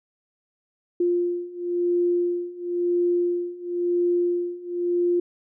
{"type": "beating tone pair", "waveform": "sine", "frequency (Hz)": [350, 350.97], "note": ["F4", "F4"], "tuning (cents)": [4, 9], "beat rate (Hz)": 0.97, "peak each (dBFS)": [-25, -23], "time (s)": [1, 5.2], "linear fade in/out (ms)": 5, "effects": []}